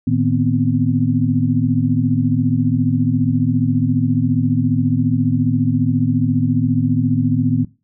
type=tone cluster; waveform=sine; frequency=111 / 153.6 / 244.6 / 259.2 Hz; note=A2 / D#3 / B3 / C4; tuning=+16 / -22 / -16 / -16 cents; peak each=-19 dBFS; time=0.07-7.65 s; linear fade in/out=5 ms; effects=noise-tail reverb RT60 0.3 s tail -20 dB re dry